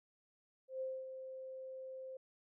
sine tone with ADSR envelope, 523.3 Hz, C5, in tune, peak -37 dBFS, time 0.68-2.17 s, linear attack 130 ms, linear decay 240 ms, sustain -8 dB, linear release 4 ms, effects none

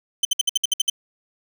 25% pulse tone bursts, 3081 Hz, G7, 31 cents flat, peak -12 dBFS, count 9, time 0.23-0.899 s, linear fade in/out 5 ms, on 21 ms, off 60 ms, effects none

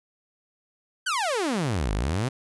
sawtooth exponential two-way sweep, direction down then up, 1600 to 46.76 to 139 Hz, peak -20 dBFS, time 1.06-2.29 s, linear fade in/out 10 ms, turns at 1.93 s, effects resampled to 24000 Hz

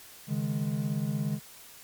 triangle chord, C# suspended second, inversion none, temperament equal, 138.59 / 155.56 / 207.7 Hz, C#3 / D#3 / G#3, 0 / 0 / 0 cents, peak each -30 dBFS, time 0.27-1.4 s, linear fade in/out 50 ms, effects white hiss -50 dBFS RMS until 1.83 s + MP3 96 kbps

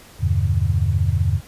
sine chord, E minor seventh, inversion none, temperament equal, 82.41 / 98 / 123.47 / 146.83 Hz, E2 / G2 / B2 / D3, 0 / 0 / 0 / 0 cents, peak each -20 / -19 / -25 / -25 dBFS, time 0.19-1.41 s, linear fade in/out 50 ms, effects pink hiss -45 dBFS RMS until 1.47 s + resampled to 32000 Hz

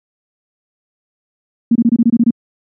sine tone bursts, 233.1 Hz, A#3, in tune, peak -6 dBFS, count 9, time 1.71-2.306 s, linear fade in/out 5 ms, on 44 ms, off 25 ms, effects high-pass 150 Hz 12 dB/octave

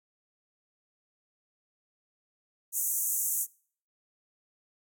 white band-pass noise, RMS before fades -30 dBFS, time 2.72-3.47 s, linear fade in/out 50 ms, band 6200 to 16000 Hz, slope 96 dB/octave, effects noise-tail reverb RT60 0.5 s tail -24 dB re dry

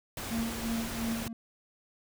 pink noise, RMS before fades -38 dBFS, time 0.17-1.28 s, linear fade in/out 2 ms
triangle tone with tremolo, 228.5 Hz, A#3, 34 cents flat, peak -27 dBFS, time 0.31-1.33 s, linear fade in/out 2 ms, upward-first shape sine, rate 2.9 Hz, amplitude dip 75%
effects none

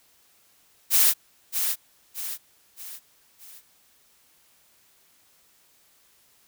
blue noise with echo, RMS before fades -18 dBFS, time 0.9-1.14 s, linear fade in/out 50 ms, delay 620 ms, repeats 4, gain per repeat -7 dB, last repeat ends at 3.62 s, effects white hiss -61 dBFS RMS until 6.47 s

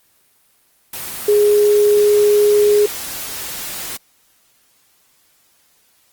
sine tone in noise, 415.3 Hz, G#4, in tune, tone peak -9 dBFS, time 1.28-2.86 s, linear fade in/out 5 ms, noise white, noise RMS -27 dBFS, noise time 0.93-3.97 s, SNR +15 dB, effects white hiss -57 dBFS RMS until 6.12 s + Opus 24 kbps

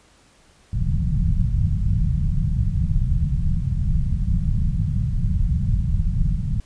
pink low-pass noise, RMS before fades -20 dBFS, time 0.73-6.6 s, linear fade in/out 2 ms, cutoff 180 Hz, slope 48 dB/octave, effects pink hiss -55 dBFS RMS until 6.65 s + resampled to 22050 Hz

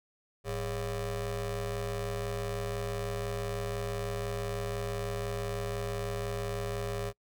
25% pulse ring-modulated tone, 150 Hz, D3, 37 cents sharp, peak -26 dBFS, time 0.44-7.13 s, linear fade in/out 50 ms, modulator 258 Hz, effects noise-tail reverb RT60 0.1 s tail -26 dB re dry

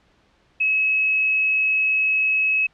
sine tone, 2571 Hz, E7, 44 cents flat, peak -16 dBFS, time 0.6-2.67 s, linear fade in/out 10 ms, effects pink hiss -60 dBFS RMS until 2.73 s + low-pass 4000 Hz 12 dB/octave

